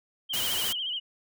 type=tone with vibrato; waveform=sine; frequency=3054 Hz; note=G7; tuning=46 cents flat; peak=-29 dBFS; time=0.29-1 s; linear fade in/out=20 ms; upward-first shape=sine; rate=14 Hz; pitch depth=92 cents each way
type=noise; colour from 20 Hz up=white; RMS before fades=-31 dBFS; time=0.33-0.73 s; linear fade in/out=10 ms
effects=none